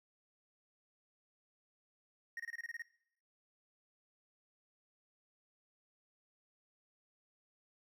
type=tone bursts; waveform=triangle; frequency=1864.7 Hz; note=A#6; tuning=in tune; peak=-39 dBFS; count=9; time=2.37-2.821 s; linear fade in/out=2 ms; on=27 ms; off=26 ms; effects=noise-tail reverb RT60 0.6 s tail -18 dB re dry